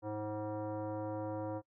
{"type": "tone with frequency modulation", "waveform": "sine", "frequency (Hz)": 105.8, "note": "G#2", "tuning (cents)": 33, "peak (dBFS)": -36, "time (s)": [0.02, 1.62], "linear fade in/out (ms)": 50, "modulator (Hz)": 425, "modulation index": 1.7, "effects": ["noise-tail reverb RT60 0.1 s tail -21 dB re dry"]}